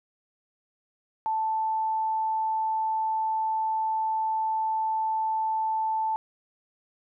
sine tone, 880 Hz, A5, in tune, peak -24 dBFS, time 1.26-6.16 s, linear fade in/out 0 ms, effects none

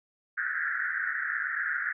pink band-pass noise, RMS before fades -31 dBFS, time 0.37-1.93 s, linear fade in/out 10 ms, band 1400 to 1900 Hz, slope 96 dB/octave, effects none

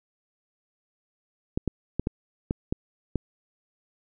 clicks, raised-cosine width 3 ms, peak -12 dBFS, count 7, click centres 1.575 / 1.677 / 1.996 / 2.071 / 2.509 / 2.725 / 3.157 s, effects none

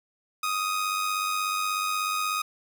sawtooth tone with amplitude modulation, 1249 Hz, D#6, 6 cents sharp, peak -20 dBFS, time 0.43-2.42 s, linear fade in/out 5 ms, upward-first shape sine, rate 96.5 Hz, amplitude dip 45%, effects none

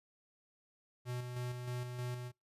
square tone with tremolo, 123.6 Hz, B2, 2 cents sharp, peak -38 dBFS, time 1.05-2.32 s, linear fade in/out 50 ms, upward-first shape square, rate 3.2 Hz, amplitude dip 40%, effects noise-tail reverb RT60 0.2 s tail -26 dB re dry + resampled to 32000 Hz

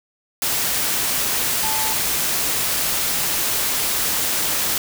sine tone in noise, 874 Hz, A5, 12 cents flat, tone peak -26 dBFS, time 1.63-1.93 s, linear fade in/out 2 ms, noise white, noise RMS -21 dBFS, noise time 0.42-4.78 s, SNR -8 dB, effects none

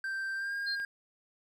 triangle tone with pitch glide, 1568 to 1615.8 Hz, G6 to G#6, 0 to -48 cents, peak -31 dBFS, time 0.04-0.85 s, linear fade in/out 2 ms, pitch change +52 cents, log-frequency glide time 0.35-0.54 s
sine tone, 4192 Hz, C8, 2 cents sharp, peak -33 dBFS, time 0.66-0.76 s, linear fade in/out 20 ms
click, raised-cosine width 0.3 ms, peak -34 dBFS, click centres 0.8 s
effects none

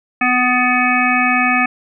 harmonic tone with a mistuned harmonic, 249.2 Hz, B3, 16 cents sharp, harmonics 1 / 3 / 5 / 7 / 9 / 10, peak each -19 / -19 / -19 / -19 / -19 / -19 dBFS, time 0.21-1.66 s, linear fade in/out 5 ms, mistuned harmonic 10, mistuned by +39 cents, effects none

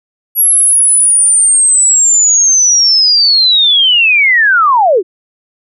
sine linear sweep, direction down, 11420 to 327.7 Hz, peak -5 dBFS, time 0.35-5.03 s, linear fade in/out 50 ms, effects none

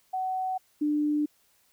sine tone pair in turn, 750 / 297.6 Hz, F#5 / D4, +23 / +23 cents, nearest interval octave + major third, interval 1600 cents, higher first, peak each -27 / -23 dBFS, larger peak second, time 0.13-0.58 / 0.81-1.26 s, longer neither, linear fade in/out 10 ms, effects white hiss -66 dBFS RMS until 1.72 s

